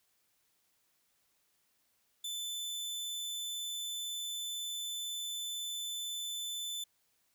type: tone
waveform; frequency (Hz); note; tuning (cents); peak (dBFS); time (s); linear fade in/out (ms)
sawtooth; 3518; A7; -1; -34; 2.24-6.84; 5
effects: white hiss -75 dBFS RMS until 7.34 s